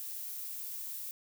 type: noise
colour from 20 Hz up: violet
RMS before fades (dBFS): -41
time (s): 0-1.11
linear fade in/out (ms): 0
effects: none